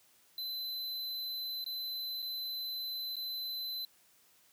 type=tone with dropouts; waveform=square; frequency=4037 Hz; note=B7; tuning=37 cents sharp; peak=-37 dBFS; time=0.38-3.85 s; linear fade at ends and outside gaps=2 ms; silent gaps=1.643-1.662 / 2.221-2.225 / 3.157-3.166 s; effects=white hiss -66 dBFS RMS until 4.52 s + high-pass 80 Hz 12 dB/octave